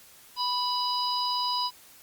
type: harmonic tone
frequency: 987.8 Hz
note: B5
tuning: in tune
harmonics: 1 / 3 / 4 / 5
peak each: -28 / -38 / -35 / -30 dBFS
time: 0.36-1.71 s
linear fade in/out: 50 ms
effects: white hiss -53 dBFS RMS until 2.02 s + Opus 48 kbps